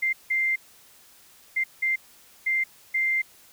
sine tone bursts at uneven times, 2093 Hz, C7, in tune, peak -21 dBFS, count 6, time 0.02-0.13 / 0.3-0.56 / 1.56-1.64 / 1.82-1.96 / 2.46-2.64 / 2.94-3.22 s, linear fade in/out 10 ms, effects white hiss -54 dBFS RMS until 3.52 s

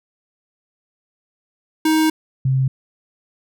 square / sine tone pair in turn, 314.7 / 132.32 Hz, D#4 / C3, +20 / +20 cents, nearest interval octave + minor third, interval 1500 cents, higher first, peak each -14 dBFS, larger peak neither, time 1.85-2.1 / 2.45-2.68 s, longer first, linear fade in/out 5 ms, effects none

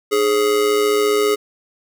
square tone with amplitude modulation, 417.9 Hz, G#4, 11 cents sharp, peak -12 dBFS, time 0.11-1.36 s, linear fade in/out 20 ms, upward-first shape sine, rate 115 Hz, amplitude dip 60%, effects none

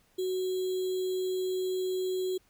sine tone with sample-and-hold, 371.3 Hz, F#4, 6 cents sharp, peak -28 dBFS, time 0.18-2.38 s, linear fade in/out 10 ms, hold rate 3675 Hz, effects pink hiss -67 dBFS RMS until 2.49 s

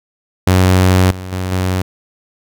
sawtooth tone with level steps, 92.6 Hz, F#2, 2 cents sharp, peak -4 / -21 / -14 / -10 dBFS, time 0.47-1.82 s, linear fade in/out 5 ms, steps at 1.11 / 1.32 / 1.52 s, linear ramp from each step 2 ms, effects none

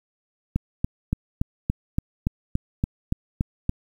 click train, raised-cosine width 5 ms, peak -9 dBFS, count 12, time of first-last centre 0.56-3.694 s, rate 3.51 Hz, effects 8-bit

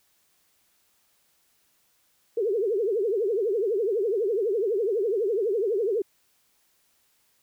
sine tone with vibrato, 423.8 Hz, G#4, 35 cents sharp, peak -22 dBFS, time 2.37-6.02 s, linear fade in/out 5 ms, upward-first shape triangle, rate 12 Hz, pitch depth 260 cents each way, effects white hiss -67 dBFS RMS until 7.42 s

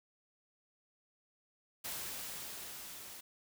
white noise with level ramp, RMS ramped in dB -41 to -50 dBFS, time 1.84-3.21 s, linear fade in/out 10 ms, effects none

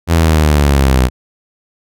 sawtooth linear sweep, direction down, 84.7 to 61.74 Hz, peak -4 dBFS, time 0.07-1.1 s, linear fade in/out 50 ms, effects none

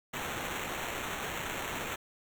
violet noise with sample-and-hold, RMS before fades -37 dBFS, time 0.13-1.96 s, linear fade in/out 10 ms, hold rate 4900 Hz, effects none

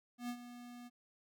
square tone with ADSR envelope, 242.6 Hz, B3, 31 cents flat, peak -38 dBFS, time 0.18-0.9 s, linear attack 110 ms, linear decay 71 ms, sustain -12 dB, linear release 33 ms, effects none

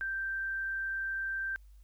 sine tone, 1568 Hz, G6, in tune, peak -32 dBFS, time 0.01-1.56 s, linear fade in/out 0 ms, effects added 50 Hz sine -52 dBFS peak until 1.83 s + white hiss -74 dBFS RMS until 1.83 s

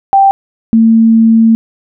sine tone pair in turn, 784 / 225.5 Hz, G5 / A3, 0 / +43 cents, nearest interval octave + minor seventh, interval 2157 cents, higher first, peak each -3 dBFS, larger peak neither, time 0.13-0.31 / 0.73-1.55 s, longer second, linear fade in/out 0 ms, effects none

